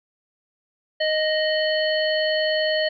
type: harmonic tone with a mistuned harmonic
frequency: 622.3 Hz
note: D#5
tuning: in tune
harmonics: 1 / 3 / 5 / 7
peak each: -21 / -26 / -28 / -29 dBFS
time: 1-2.89 s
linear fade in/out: 10 ms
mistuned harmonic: 5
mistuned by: -42 cents
effects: none